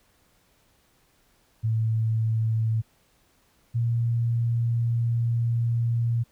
sine tone pair in turn, 111.7 / 117.09 Hz, A2 / A#2, +27 / +8 cents, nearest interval minor second, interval 81 cents, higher second, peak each -21 dBFS, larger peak neither, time 1.63-2.82 / 3.74-6.24 s, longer second, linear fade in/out 20 ms, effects pink hiss -64 dBFS RMS until 6.31 s

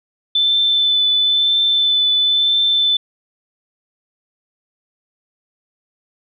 sine tone with vibrato, 3520 Hz, A7, in tune, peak -12 dBFS, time 0.35-2.97 s, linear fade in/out 5 ms, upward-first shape triangle, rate 0.99 Hz, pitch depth 16 cents each way, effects none

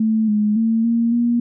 sine tone with pitch steps, 220 / 210.4 / 225.4 / 232.1 / 237.6 Hz, A3 / G#3 / A3 / A#3 / A#3, 0 / +23 / +42 / -7 / +33 cents, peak -14 dBFS, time 0-1.4 s, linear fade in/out 5 ms, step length 280 ms, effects none

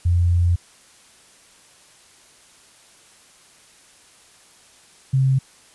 sine tone pair in turn, 87 / 133.04 Hz, F2 / C3, -6 / +29 cents, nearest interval perfect fifth, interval 735 cents, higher second, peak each -14 dBFS, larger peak neither, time 0.05-0.56 / 5.13-5.39 s, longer first, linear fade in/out 10 ms, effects white hiss -51 dBFS RMS until 5.74 s + resampled to 24000 Hz

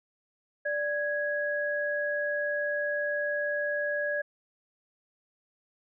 sine tone pair together, 587.3 / 1661.2 Hz, D5 / G#6, 0 / 0 cents, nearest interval octave + tritone, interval 1800 cents, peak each -30 / -30 dBFS, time 0.65-4.22 s, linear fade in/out 10 ms, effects none

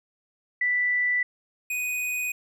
sine / square tone pair in turn, 1975.5 / 2489 Hz, B6 / D#7, 0 / 0 cents, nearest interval major third, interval 400 cents, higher second, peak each -21 / -27 dBFS, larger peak first, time 0.61-1.23 / 1.7-2.32 s, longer neither, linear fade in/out 5 ms, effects none

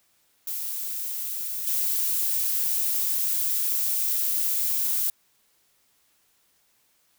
violet noise with level steps, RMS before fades -31 / -25 dBFS, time 0.47-5.1 s, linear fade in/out 2 ms, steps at 1.67 s, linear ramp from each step 2 ms, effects white hiss -66 dBFS RMS until 7.18 s

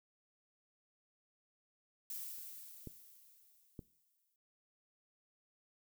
violet noise with exponential decay, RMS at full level -43 dBFS, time 2.1-4.36 s, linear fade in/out 2 ms, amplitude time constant 490 ms
clicks, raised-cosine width 3 ms, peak -33 dBFS, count 2, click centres 2.873 / 3.792 s
effects noise-tail reverb RT60 0.4 s tail -23 dB re dry

